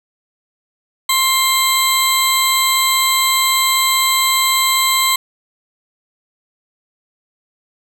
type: tone pair together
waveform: 20% pulse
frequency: 1056 / 3987 Hz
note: C6 / B7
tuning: +16 / +16 cents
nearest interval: octave + major seventh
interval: 2300 cents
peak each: -10 dBFS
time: 1.09-5.16 s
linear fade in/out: 5 ms
effects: none